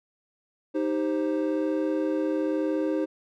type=chord; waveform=triangle; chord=C minor; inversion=first; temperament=equal with one note detuned; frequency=311.1 / 392 / 525.4 Hz; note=Eb4 / G4 / C5; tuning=0 / 0 / +7 cents; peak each=-24 / -29 / -28 dBFS; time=0.74-3.06 s; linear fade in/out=20 ms; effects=none